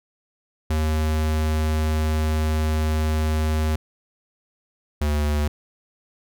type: tone pair in turn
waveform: square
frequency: 77.78 / 74.4 Hz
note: D#2 / D2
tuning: 0 / +23 cents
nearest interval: minor second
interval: 77 cents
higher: first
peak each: -20 dBFS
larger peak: neither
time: 0.7-3.76 / 5.01-5.48 s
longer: first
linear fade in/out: 5 ms
effects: none